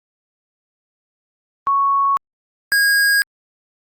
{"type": "tone pair in turn", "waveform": ["sine", "square"], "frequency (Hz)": [1108.7, 1635.5], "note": ["C#6", "G#6"], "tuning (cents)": [0, -27], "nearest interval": "perfect fifth", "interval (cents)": 673, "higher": "second", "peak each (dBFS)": -13, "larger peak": "neither", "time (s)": [[1.67, 2.17], [2.72, 3.22]], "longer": "neither", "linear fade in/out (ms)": 0, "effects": ["Opus 48 kbps"]}